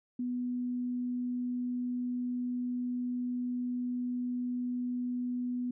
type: tone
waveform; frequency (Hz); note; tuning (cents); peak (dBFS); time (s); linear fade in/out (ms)
sine; 246.9; B3; 0; -31; 0.19-5.71; 5
effects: none